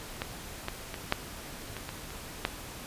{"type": "clicks", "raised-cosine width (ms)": 0.3, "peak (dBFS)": [-15, -16, -20, -8, -23, -21, -26, -10], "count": 8, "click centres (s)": [0.219, 0.684, 0.942, 1.124, 1.767, 1.891, 2.105, 2.451], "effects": ["pink hiss -43 dBFS RMS until 2.86 s", "resampled to 32000 Hz"]}